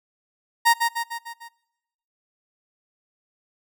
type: tone with echo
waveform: 30% pulse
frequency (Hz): 932.3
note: A#5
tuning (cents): 0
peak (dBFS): -11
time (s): 0.65-0.74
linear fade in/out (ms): 20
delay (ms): 150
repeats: 5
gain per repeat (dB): -5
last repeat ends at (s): 1.49
effects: noise-tail reverb RT60 1.0 s tail -24 dB re dry